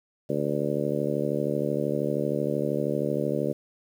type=harmonic tone; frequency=72.9 Hz; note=D2; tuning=12 cents flat; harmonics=2 / 3 / 4 / 5 / 6 / 7 / 8; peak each=-32 / -32 / -32 / -32 / -32 / -32 / -32 dBFS; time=0.29-3.53 s; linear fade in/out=10 ms; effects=9-bit